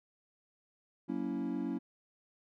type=chord; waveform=triangle; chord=F# dominant seventh; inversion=none; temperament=equal with one note detuned; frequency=185 / 233.1 / 280.4 / 329.6 Hz; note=F#3 / A#3 / C#4 / E4; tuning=0 / 0 / +20 / 0 cents; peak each=-39 / -37 / -35 / -38 dBFS; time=1.08-1.79 s; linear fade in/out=20 ms; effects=none